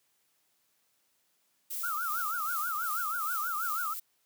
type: noise with tremolo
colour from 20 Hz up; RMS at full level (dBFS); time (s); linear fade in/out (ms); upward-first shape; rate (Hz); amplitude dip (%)
violet; -36; 1.7-4; 10; sine; 2.6; 35
type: tone with vibrato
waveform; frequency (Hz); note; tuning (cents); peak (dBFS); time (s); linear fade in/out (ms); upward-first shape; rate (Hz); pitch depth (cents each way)
sine; 1318.5; E6; 0; -31; 1.83-3.94; 10; triangle; 6.2; 200
effects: white hiss -73 dBFS RMS until 4.25 s + high-pass 100 Hz 12 dB/octave